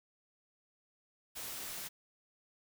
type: noise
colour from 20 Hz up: white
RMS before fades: -43 dBFS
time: 1.35-1.89 s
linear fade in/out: 20 ms
effects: none